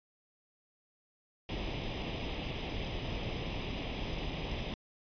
pink noise with comb filter, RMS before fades -37 dBFS, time 1.49-4.74 s, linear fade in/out 2 ms, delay 0.34 ms, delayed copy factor +0.75, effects resampled to 11025 Hz

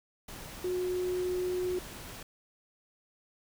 sine tone in noise, 363.5 Hz, F#4, 31 cents flat, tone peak -29 dBFS, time 0.64-1.79 s, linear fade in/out 5 ms, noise pink, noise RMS -45 dBFS, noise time 0.28-2.23 s, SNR +13 dB, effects none

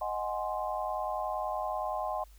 sine chord, Ab dominant seventh, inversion second, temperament equal, 622.3 / 740 / 830.6 / 1046.5 Hz, Eb5 / Gb5 / Ab5 / C6, 0 / 0 / 0 / 0 cents, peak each -36 / -36 / -37 / -37 dBFS, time 0.01-2.24 s, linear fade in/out 5 ms, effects added 50 Hz sine -52 dBFS peak until 2.38 s + white hiss -64 dBFS RMS until 2.38 s

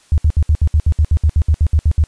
sine tone bursts, 77 Hz, D#2, 17 cents flat, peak -8 dBFS, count 16, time 0.12-2.039 s, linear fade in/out 0 ms, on 59 ms, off 65 ms, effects white hiss -51 dBFS RMS until 2.07 s + resampled to 22050 Hz

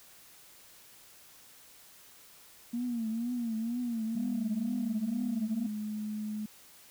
sine tone with vibrato, 233.1 Hz, A#3, in tune, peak -30 dBFS, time 2.73-5.67 s, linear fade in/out 10 ms, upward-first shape triangle, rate 2.1 Hz, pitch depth 120 cents each way
sine tone with pitch glide, 204.1 to 212.6 Hz, G#3 to G#3, -30 to +41 cents, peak -33 dBFS, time 4.15-6.46 s, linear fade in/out 5 ms, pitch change +71 cents, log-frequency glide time 4.62-5.9 s
effects tanh soft clip ceiling -24 dBFS + white hiss -56 dBFS RMS until 6.9 s

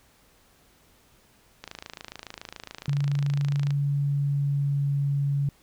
click train, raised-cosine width 0.2 ms, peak -20 dBFS, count 57, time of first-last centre 1.64-3.706 s, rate 27.1 Hz
sine tone with pitch glide, 142 to 141.02 Hz, C#3 to C#3, +42 to +30 cents, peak -22 dBFS, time 2.88-5.49 s, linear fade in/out 2 ms, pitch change -12 cents, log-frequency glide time 4.03-4.97 s
effects pink hiss -60 dBFS RMS until 5.62 s

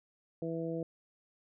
harmonic tone, 164.81 Hz, E3, in tune, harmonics 1 / 2 / 3 / 4, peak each -39 / -38 / -38 / -45 dBFS, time 0.42-0.83 s, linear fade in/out 2 ms, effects none

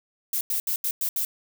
violet noise bursts at uneven times, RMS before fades -26 dBFS, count 6, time 0.33-0.41 / 0.5-0.6 / 0.67-0.76 / 0.84-0.91 / 1.01-1.09 / 1.16-1.25 s, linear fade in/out 2 ms, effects none

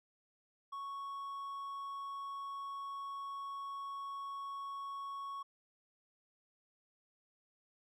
triangle tone, 1108.7 Hz, C#6, in tune, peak -39 dBFS, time 0.72-5.43 s, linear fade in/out 10 ms, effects none

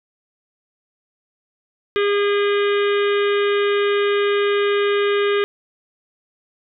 harmonic tone with a mistuned harmonic, 406.8 Hz, G#4, 36 cents flat, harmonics 1 / 3 / 4 / 5 / 6 / 7 / 8 / 9, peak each -16 / -26 / -28 / -30 / -32 / -33 / -34 / -35 dBFS, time 1.96-5.44 s, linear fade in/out 0 ms, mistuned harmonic 7, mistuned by +53 cents, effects none

